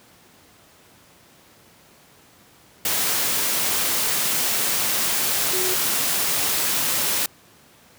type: tone in noise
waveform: sine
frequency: 370.1 Hz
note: F#4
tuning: in tune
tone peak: -27 dBFS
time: 5.53-5.74 s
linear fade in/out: 2 ms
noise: white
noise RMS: -22 dBFS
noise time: 2.85-7.26 s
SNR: -8 dB
effects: pink hiss -52 dBFS RMS until 7.98 s + high-pass 100 Hz 12 dB/octave